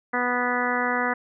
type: harmonic tone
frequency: 246.3 Hz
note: B3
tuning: 5 cents flat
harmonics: 1 / 2 / 3 / 4 / 5 / 6 / 7 / 8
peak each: -30 / -30 / -30 / -30 / -30 / -30 / -30 / -30 dBFS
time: 0.13-1.14 s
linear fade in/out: 10 ms
effects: none